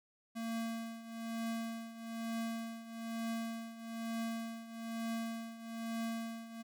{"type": "tone with tremolo", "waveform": "square", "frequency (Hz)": 227.9, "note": "A#3", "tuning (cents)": -39, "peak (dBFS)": -36, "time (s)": [0.35, 6.63], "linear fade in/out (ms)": 20, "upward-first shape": "triangle", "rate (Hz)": 1.1, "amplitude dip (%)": 80, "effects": []}